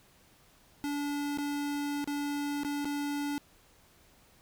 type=tone with dropouts; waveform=square; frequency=288.4 Hz; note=D4; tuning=31 cents flat; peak=-32 dBFS; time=0.84-3.38 s; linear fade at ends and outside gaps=0 ms; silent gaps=1.374-1.385 / 2.043-2.075 / 2.634-2.648 / 2.846-2.854 s; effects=pink hiss -62 dBFS RMS until 4.41 s